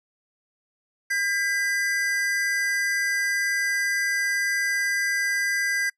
square tone pair together, 1609.9 / 1992 Hz, G6 / B6, +46 / +14 cents, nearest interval major third, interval 368 cents, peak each -26 dBFS, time 1.1-5.9 s, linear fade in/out 10 ms, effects noise-tail reverb RT60 0.1 s tail -24 dB re dry + low-pass 11000 Hz 12 dB/octave

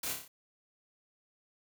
white noise with echo, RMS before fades -37 dBFS, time 0.03-0.13 s, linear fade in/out 5 ms, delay 30 ms, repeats 5, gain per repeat -4 dB, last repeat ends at 0.28 s, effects none

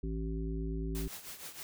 harmonic tone, 54.4 Hz, A1, 19 cents flat, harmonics 1 / 3 / 5 / 7, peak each -35 / -40 / -42 / -43 dBFS, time 0.03-1.08 s, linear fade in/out 5 ms
white noise with tremolo, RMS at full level -43 dBFS, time 0.95-1.63 s, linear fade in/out 0 ms, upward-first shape triangle, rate 6.4 Hz, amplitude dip 75%
effects none

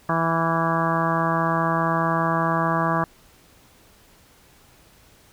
harmonic tone with a mistuned harmonic, 164.81 Hz, E3, in tune, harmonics 1 / 2 / 3 / 4 / 5 / 6 / 7 / 8 / 9 / 10, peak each -25 / -29 / -34 / -27 / -30 / -27 / -25 / -34 / -35 / -31 dBFS, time 0.09-3.04 s, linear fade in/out 2 ms, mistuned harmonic 8, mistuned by +54 cents, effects pink hiss -54 dBFS RMS until 5.32 s

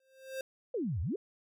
square tone with exponential growth, 529 Hz, C5, 19 cents sharp, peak -34 dBFS, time 0-0.41 s, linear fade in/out 2 ms, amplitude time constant 87 ms
sine exponential two-way sweep, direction down then up, 539 to 73.42 to 460.9 Hz, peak -31 dBFS, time 0.74-1.16 s, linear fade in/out 5 ms, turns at 1.01 s
effects none

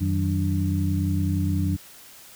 sine tone cluster, 90.7 / 157.2 / 187.8 / 291.7 Hz, F#2 / D#3 / F#3 / D4, -34 / +18 / +26 / -12 cents, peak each -23 / -30 / -27 / -29 dBFS, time 0-1.77 s, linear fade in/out 20 ms, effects white hiss -47 dBFS RMS until 2.35 s

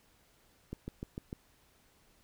click train, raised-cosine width 3 ms, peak -26 dBFS, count 5, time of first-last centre 0.73-1.329 s, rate 6.68 Hz, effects pink hiss -67 dBFS RMS until 2.23 s

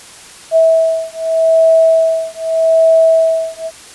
sine beating tone pair, 650 / 650.82 Hz, E5 / E5, -24 / -22 cents, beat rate 0.82 Hz, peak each -11 dBFS, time 0.51-3.71 s, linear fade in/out 50 ms, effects white hiss -36 dBFS RMS until 3.94 s + resampled to 24000 Hz

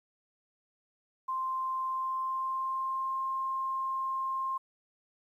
sine tone with pitch glide, 1046.5 to 1060.5 Hz, C6 to C6, 0 to +23 cents, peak -30 dBFS, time 1.28-4.58 s, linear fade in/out 10 ms, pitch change +23 cents, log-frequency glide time 1.87-3.22 s, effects 11-bit

